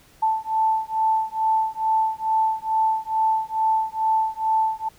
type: beating tone pair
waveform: sine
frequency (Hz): 880 / 882.3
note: A5 / A5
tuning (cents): 0 / +5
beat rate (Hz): 2.3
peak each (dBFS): -22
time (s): 0.22-4.89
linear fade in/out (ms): 10
effects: pink hiss -54 dBFS RMS until 4.98 s